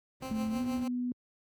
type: noise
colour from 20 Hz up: brown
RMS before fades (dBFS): -44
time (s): 0.2-0.85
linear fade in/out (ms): 20
type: tone with tremolo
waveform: 15% pulse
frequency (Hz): 261.6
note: C4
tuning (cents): 0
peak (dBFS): -30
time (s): 0.22-0.88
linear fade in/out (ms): 5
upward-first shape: triangle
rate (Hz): 6.4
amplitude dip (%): 75
type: tone with pitch glide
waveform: sine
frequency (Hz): 220 to 246.9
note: A3 to B3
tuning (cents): 0 to 0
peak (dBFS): -30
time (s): 0.31-1.12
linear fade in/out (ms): 2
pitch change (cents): +200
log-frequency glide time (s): 0.52-0.6
effects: high-pass 80 Hz 12 dB/octave